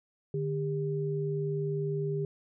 sine tone pair together, 150 / 400.5 Hz, D3 / G4, +37 / +37 cents, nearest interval octave + perfect fourth, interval 1700 cents, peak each -31 / -32 dBFS, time 0.34-2.25 s, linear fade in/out 2 ms, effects none

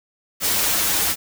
white noise with comb filter, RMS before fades -20 dBFS, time 0.4-1.16 s, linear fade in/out 50 ms, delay 7.9 ms, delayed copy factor -0.75, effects none

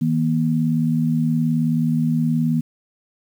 sine tone pair together, 159.34 / 238.3 Hz, D#3 / A#3, +42 / +38 cents, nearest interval perfect fifth, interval 696 cents, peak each -19 dBFS, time 0.01-2.61 s, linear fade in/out 10 ms, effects 8-bit

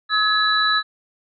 sine tone cluster, 1280 / 1692 / 3957 Hz, D#6 / G#6 / B7, +49 / +32 / +3 cents, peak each -20 dBFS, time 0.09-0.83 s, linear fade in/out 50 ms, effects none

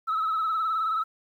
sine tone with vibrato, 1298 Hz, E6, 27 cents flat, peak -22 dBFS, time 0.07-1.04 s, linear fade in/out 20 ms, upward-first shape sine, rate 19 Hz, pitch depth 52 cents each way, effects tanh soft clip ceiling -21 dBFS + 10-bit

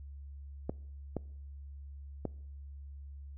clicks, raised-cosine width 2 ms, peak -20 dBFS, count 3, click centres 0.695 / 1.167 / 2.253 s, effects noise-tail reverb RT60 0.7 s tail -24 dB re dry + added 70 Hz sine -44 dBFS peak until 3.37 s

